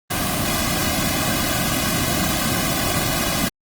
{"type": "noise with comb filter", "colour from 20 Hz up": "pink", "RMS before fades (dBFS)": -21, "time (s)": [0.1, 3.49], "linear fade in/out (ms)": 10, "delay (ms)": 2.2, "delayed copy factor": -0.95, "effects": ["Opus 24 kbps"]}